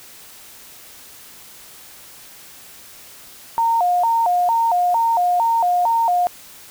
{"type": "tone with vibrato", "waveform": "sine", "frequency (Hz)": 809, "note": "G#5", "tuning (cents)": -46, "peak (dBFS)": -14, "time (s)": [3.58, 6.27], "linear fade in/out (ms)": 0, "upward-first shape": "square", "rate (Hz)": 2.2, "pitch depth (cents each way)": 220, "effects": ["white hiss -42 dBFS RMS until 6.7 s"]}